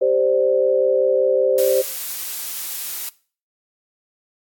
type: chord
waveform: sine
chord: G suspended fourth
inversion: none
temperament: just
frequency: 392 / 522.7 / 588 Hz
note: G4 / C5 / D5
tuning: 0 / -2 / +2 cents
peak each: -21 / -16 / -22 dBFS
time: 0.01-1.82 s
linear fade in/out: 10 ms
type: noise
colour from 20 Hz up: blue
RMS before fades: -27 dBFS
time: 1.58-3.09 s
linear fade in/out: 2 ms
effects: noise-tail reverb RT60 0.4 s tail -20 dB re dry + AAC 64 kbps